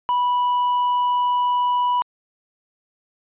triangle tone, 983 Hz, B5, 8 cents flat, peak -15 dBFS, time 0.09-2.02 s, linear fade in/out 0 ms, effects resampled to 8000 Hz

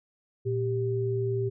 sine tone pair together, 116.54 / 392 Hz, A#2 / G4, 0 / 0 cents, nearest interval octave + major sixth, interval 2100 cents, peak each -28 dBFS, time 0.45-1.5 s, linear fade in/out 20 ms, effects none

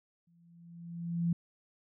sine tone with exponential growth, 170 Hz, F3, 46 cents flat, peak -25 dBFS, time 0.27-1.33 s, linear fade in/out 5 ms, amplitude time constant 230 ms, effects none

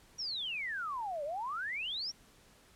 sine exponential two-way sweep, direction down then up, 5780 to 558 to 5780 Hz, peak -35 dBFS, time 0.18-2.12 s, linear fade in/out 20 ms, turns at 1.24 s, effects pink hiss -62 dBFS RMS until 2.75 s + low-pass 12000 Hz 12 dB/octave

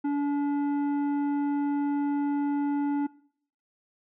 sine tone with tanh clipping, 286.8 Hz, D4, 41 cents flat, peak -26 dBFS, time 0.04-3.07 s, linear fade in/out 10 ms, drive 10 dB, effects noise-tail reverb RT60 0.6 s tail -21 dB re dry

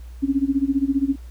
sine tone with tremolo, 274.8 Hz, C#4, 15 cents flat, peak -14 dBFS, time 0.22-1.16 s, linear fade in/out 20 ms, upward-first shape sine, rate 15 Hz, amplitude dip 90%, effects added 60 Hz sine -35 dBFS peak until 1.3 s + pink hiss -55 dBFS RMS until 1.3 s

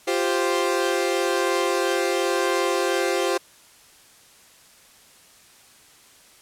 sawtooth chord, F suspended second, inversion none, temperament equal, 349.2 / 392 / 523.3 Hz, F4 / G4 / C5, 0 / 0 / 0 cents, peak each -21 dBFS, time 0.07-3.38 s, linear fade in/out 10 ms, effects white hiss -52 dBFS RMS until 6.41 s + low-pass 11000 Hz 12 dB/octave

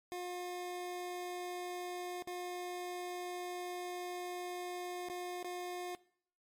25% pulse tone with dropouts, 357.3 Hz, F4, 40 cents sharp, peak -36 dBFS, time 0.12-5.95 s, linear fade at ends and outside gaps 0 ms, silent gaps 2.223-2.273 / 5.086-5.099 / 5.428-5.445 s, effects noise-tail reverb RT60 0.6 s tail -21 dB re dry + MP3 64 kbps

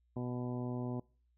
harmonic tone with a mistuned harmonic, 123.47 Hz, B2, in tune, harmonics 1 / 2 / 3 / 4 / 5 / 6 / 7 / 8, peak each -39 / -39 / -44 / -50 / -49 / -53 / -54 / -55 dBFS, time 0.16-1 s, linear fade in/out 5 ms, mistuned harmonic 8, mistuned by +20 cents, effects noise-tail reverb RT60 0.4 s tail -25 dB re dry + added 60 Hz sine -70 dBFS peak until 1.37 s

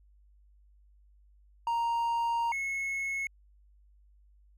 triangle tone pair in turn, 932.3 / 2184 Hz, A#5 / C#7, 0 / -26 cents, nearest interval octave + minor third, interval 1474 cents, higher second, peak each -25 / -29 dBFS, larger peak first, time 1.67-2.52 / 2.52-3.27 s, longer first, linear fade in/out 2 ms, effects added 50 Hz sine -58 dBFS peak until 4.57 s

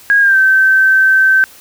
sine tone with pitch glide, 1639 to 1547 Hz, G#6 to G6, -23 to -23 cents, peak -6 dBFS, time 0.1-1.44 s, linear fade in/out 0 ms, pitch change -100 cents, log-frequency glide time 0.2-0.38 s, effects white hiss -40 dBFS RMS until 1.6 s

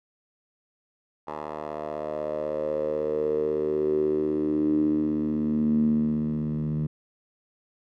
10% pulse tone with band-pass filter sweep, 76.2 Hz, D#2, 36 cents flat, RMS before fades -26 dBFS, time 1.27-6.87 s, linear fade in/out 10 ms, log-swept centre 810 to 170 Hz, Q 7.6, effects none

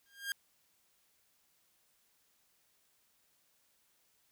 sawtooth tone with exponential growth, 1611 Hz, G6, 47 cents sharp, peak -28 dBFS, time 0.06-0.32 s, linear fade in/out 1 ms, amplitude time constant 55 ms, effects white hiss -73 dBFS RMS until 4.31 s

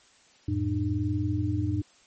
sine tone cluster, 90.1 / 110.7 / 301.3 Hz, F#2 / A2 / D4, -45 / +11 / +44 cents, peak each -29 dBFS, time 0.48-1.82 s, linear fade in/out 5 ms, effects white hiss -59 dBFS RMS until 2.06 s + MP3 32 kbps

